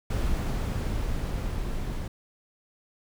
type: noise with level ramp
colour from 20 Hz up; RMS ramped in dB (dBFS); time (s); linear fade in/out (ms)
brown; -26 to -32; 0.1-2.08; 5
effects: none